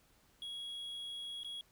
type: tone with dropouts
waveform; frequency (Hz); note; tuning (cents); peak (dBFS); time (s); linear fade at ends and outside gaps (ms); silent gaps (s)
triangle; 3322; G#7; 0; -40; 0.42-1.61; 1; 1.433-1.446
effects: pink hiss -69 dBFS RMS until 1.71 s